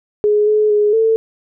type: tone with pitch steps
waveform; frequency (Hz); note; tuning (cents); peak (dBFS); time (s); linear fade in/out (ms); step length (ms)
sine; 418.6 / 425.8 / 417.5 / 446.5; G#4 / G#4 / G#4 / A4; +14 / +43 / +9 / +25; -10; 0.24-1.16; 0; 230
effects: none